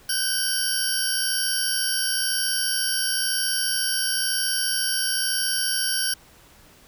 20% pulse tone cluster, 1508 / 1569 / 4781 / 5560 Hz, F#6 / G6 / D8 / F8, +32 / +1 / +30 / -9 cents, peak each -25 / -27 / -24 / -19 dBFS, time 0.09-6.14 s, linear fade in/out 5 ms, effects pink hiss -52 dBFS RMS until 6.87 s

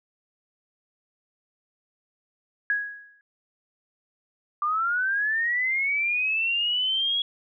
sine tone with exponential decay, 1661.2 Hz, G#6, in tune, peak -19 dBFS, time 2.7-3.21 s, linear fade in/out 1 ms, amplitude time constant 110 ms
sine linear sweep, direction up, 1174.7 to 3343 Hz, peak -22 dBFS, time 4.62-7.22 s, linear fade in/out 2 ms
effects none

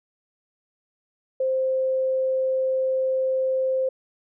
sine tone, 523.3 Hz, C5, in tune, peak -20 dBFS, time 1.4-3.89 s, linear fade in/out 5 ms, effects none

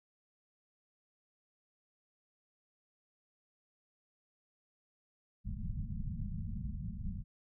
pink low-pass noise, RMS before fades -39 dBFS, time 5.44-7.24 s, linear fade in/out 50 ms, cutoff 220 Hz, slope 96 dB/octave, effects none

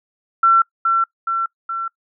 sine tone with echo, 1350 Hz, E6, 41 cents sharp, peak -9 dBFS, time 0.43-0.62 s, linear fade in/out 5 ms, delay 420 ms, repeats 3, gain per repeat -4 dB, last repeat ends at 1.88 s, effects noise-tail reverb RT60 0.1 s tail -23 dB re dry

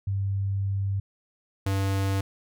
sine / square tone pair in turn, 98.3 / 97.4 Hz, G2 / G2, +5 / -11 cents, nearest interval unison, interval 16 cents, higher first, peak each -24 dBFS, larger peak neither, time 0.07-1 / 1.66-2.21 s, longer first, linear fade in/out 5 ms, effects none

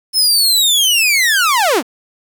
sawtooth linear sweep, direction down, 5274 to 199.4 Hz, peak -7 dBFS, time 0.13-1.83 s, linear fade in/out 50 ms, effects 7-bit

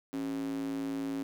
square tone with high-pass filter, 55 Hz, A1, in tune, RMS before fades -35 dBFS, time 0.13-1.23 s, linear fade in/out 0 ms, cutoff 270 Hz, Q 5.5, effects none

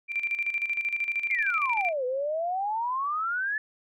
sine tone with tremolo, 2361 Hz, D7, 9 cents sharp, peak -24 dBFS, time 0.08-1.93 s, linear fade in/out 50 ms, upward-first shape square, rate 13 Hz, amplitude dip 65%
sine exponential two-way sweep, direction down then up, 2207 to 493.1 to 1755 Hz, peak -26 dBFS, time 1.3-3.58 s, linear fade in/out 2 ms, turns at 2.05 s
effects none

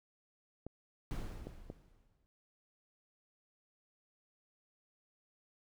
clicks, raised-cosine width 2 ms, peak -30 dBFS, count 3, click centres 0.666 / 1.47 / 1.701 s
brown noise with exponential decay, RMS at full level -37 dBFS, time 1.11-2.26 s, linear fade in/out 0 ms, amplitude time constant 250 ms
effects none

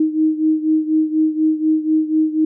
sine beating tone pair, 311.8 / 315.9 Hz, D#4 / D#4, +4 / +26 cents, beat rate 4.1 Hz, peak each -15 / -19 dBFS, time 0-2.45 s, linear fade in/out 5 ms, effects none

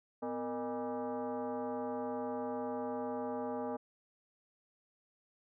sine tone with frequency modulation, 105.9 Hz, G#2, 34 cents sharp, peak -35 dBFS, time 0.22-3.77 s, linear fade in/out 10 ms, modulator 358 Hz, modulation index 2.3, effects none

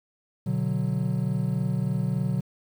triangle chord, B minor, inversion none, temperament equal, 123.47 / 146.83 / 185 Hz, B2 / D3 / F#3, 0 / 0 / 0 cents, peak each -26 dBFS, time 0.46-2.41 s, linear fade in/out 10 ms, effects 9-bit

